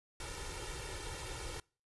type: noise with comb filter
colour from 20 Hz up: pink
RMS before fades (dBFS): -43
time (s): 0.2-1.6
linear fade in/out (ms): 2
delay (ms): 2.2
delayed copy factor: +0.95
effects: noise-tail reverb RT60 0.4 s tail -26 dB re dry + resampled to 24000 Hz